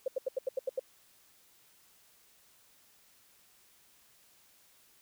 sine tone bursts, 523.3 Hz, C5, in tune, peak -28 dBFS, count 8, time 0.06-0.795 s, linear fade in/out 5 ms, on 21 ms, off 81 ms, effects white hiss -64 dBFS RMS until 5.01 s

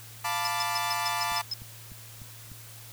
sawtooth chord, B half-diminished seventh, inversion second, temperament equal, 698.5 / 880 / 987.8 / 1174.7 Hz, F5 / A5 / B5 / D6, 0 / 0 / 0 / 0 cents, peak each -32 / -28 / -31 / -29 dBFS, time 0.24-1.42 s, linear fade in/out 10 ms
sine tone bursts, 5150 Hz, E8, 41 cents flat, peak -28 dBFS, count 8, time 0.45-1.536 s, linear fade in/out 0 ms, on 22 ms, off 130 ms
click train, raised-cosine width 5 ms, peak -33 dBFS, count 5, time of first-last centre 1.32-2.518 s, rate 3.34 Hz
effects added 112 Hz sine -48 dBFS peak until 2.92 s + white hiss -48 dBFS RMS until 2.92 s

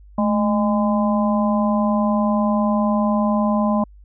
harmonic tone with a mistuned harmonic, 204.9 Hz, G#3, 23 cents flat, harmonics 1 / 3 / 4 / 5, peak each -17 / -23 / -27 / -25 dBFS, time 0.18-3.84 s, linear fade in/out 5 ms, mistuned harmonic 1, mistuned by +84 cents, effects added 50 Hz sine -42 dBFS peak until 4.04 s

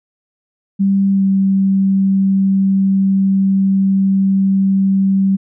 sine tone with pitch glide, 196 to 193.75 Hz, G3 to G3, 0 to -20 cents, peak -10 dBFS, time 0.79-5.37 s, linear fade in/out 20 ms, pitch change -20 cents, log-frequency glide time 1.12-1.23 s, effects none

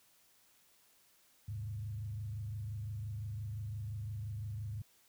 sine tone with frequency modulation, 104.7 Hz, G#2, 15 cents sharp, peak -38 dBFS, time 1.48-4.82 s, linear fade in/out 5 ms, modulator 25.8 Hz, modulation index 0.66, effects white hiss -68 dBFS RMS until 5.08 s

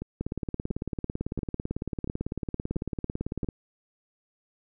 two click trains, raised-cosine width 3 ms, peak -17 / -21 dBFS, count 60 / 6, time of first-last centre 0.21-3.488 / 0.02-3.445 s, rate 18 / 1.46 Hz, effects none

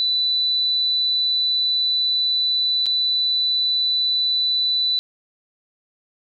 sine tone with dropouts, 3982 Hz, B7, 14 cents sharp, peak -17 dBFS, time 0-4.99 s, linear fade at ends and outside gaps 0 ms, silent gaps 2.858-2.865 s, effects none

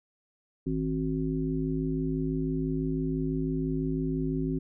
harmonic tone with a mistuned harmonic, 53 Hz, G#1, 36 cents sharp, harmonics 1 / 3 / 5 / 7, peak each -36 / -31 / -30 / -35 dBFS, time 0.66-4.59 s, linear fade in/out 10 ms, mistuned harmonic 1, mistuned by -63 cents, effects none

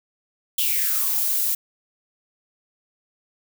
violet noise with high-pass filter sweep, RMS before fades -22 dBFS, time 0.58-1.55 s, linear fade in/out 5 ms, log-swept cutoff 3200 to 330 Hz, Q 8.4, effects none

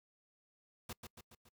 pink noise with echo, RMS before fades -44 dBFS, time 0.89-0.93 s, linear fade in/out 5 ms, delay 140 ms, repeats 4, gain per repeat -5 dB, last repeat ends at 1.49 s, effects noise-tail reverb RT60 0.1 s tail -26 dB re dry

